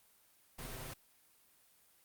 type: noise with comb filter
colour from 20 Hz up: pink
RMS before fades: -45 dBFS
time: 0.58-0.94 s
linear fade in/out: 10 ms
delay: 7.7 ms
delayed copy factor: +0.7
effects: white hiss -68 dBFS RMS until 2.04 s + Opus 32 kbps